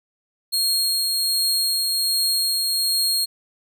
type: tone with tremolo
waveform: sawtooth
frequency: 4258 Hz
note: C8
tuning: 30 cents sharp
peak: -15 dBFS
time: 0.52-3.26 s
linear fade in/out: 20 ms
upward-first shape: triangle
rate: 1.3 Hz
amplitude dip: 25%
effects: none